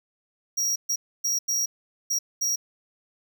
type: tone bursts at uneven times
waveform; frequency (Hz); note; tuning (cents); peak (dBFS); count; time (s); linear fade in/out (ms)
square; 5680; F8; +28; -23; 6; 0.57-0.76 / 0.89-0.96 / 1.24-1.39 / 1.48-1.66 / 2.1-2.19 / 2.41-2.56; 10
effects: none